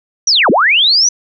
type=linear two-way sweep; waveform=sine; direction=down then up; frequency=6040 to 174.61 to 6040 Hz; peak=-7 dBFS; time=0.27-1.09 s; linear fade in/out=5 ms; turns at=0.5 s; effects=none